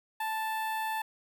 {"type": "tone with notch filter", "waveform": "sawtooth", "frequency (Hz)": 880, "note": "A5", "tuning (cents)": 0, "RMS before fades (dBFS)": -33, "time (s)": [0.2, 1.02], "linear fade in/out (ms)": 5, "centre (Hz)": 5900, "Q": 0.64, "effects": ["10-bit"]}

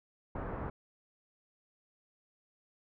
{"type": "low-pass noise", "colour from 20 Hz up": "pink", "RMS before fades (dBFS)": -39, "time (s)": [0.35, 0.7], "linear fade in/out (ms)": 5, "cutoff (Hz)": 1400, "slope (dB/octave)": 24, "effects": []}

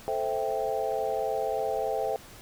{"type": "chord", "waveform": "sine", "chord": "A minor seventh", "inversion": "none", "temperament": "equal", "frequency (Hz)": [440, 523.3, 659.3, 784], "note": ["A4", "C5", "E5", "G5"], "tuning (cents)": [0, 0, 0, 0], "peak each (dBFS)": -32, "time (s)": [0.08, 2.16], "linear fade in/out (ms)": 0, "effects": ["pink hiss -49 dBFS RMS until 2.41 s"]}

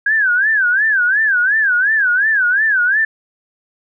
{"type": "tone with vibrato", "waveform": "sine", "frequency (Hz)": 1600, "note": "G6", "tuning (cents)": 35, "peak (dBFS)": -11, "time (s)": [0.06, 3.05], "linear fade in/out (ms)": 5, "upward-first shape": "sine", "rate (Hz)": 2.8, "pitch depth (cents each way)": 190, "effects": []}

